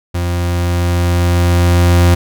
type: tone with level ramp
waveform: 40% pulse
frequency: 87.31 Hz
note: F2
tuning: in tune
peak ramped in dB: -14 to -5 dBFS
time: 0.14-2.15 s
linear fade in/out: 10 ms
effects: none